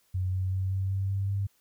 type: tone with pitch steps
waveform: sine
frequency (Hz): 92.5 / 93.57 / 94.66 / 95.76 / 96.87 / 98 / 99.14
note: F#2 / F#2 / F#2 / G2 / G2 / G2 / G2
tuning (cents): 0 / +20 / +40 / -40 / -20 / 0 / +20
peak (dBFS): -26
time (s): 0.14-1.47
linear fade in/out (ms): 10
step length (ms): 190
effects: white hiss -68 dBFS RMS until 1.6 s